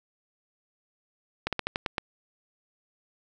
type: slowing click train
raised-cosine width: 0.3 ms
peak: -11 dBFS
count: 7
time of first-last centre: 1.47-1.982 s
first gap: 57 ms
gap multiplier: 1.16
effects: none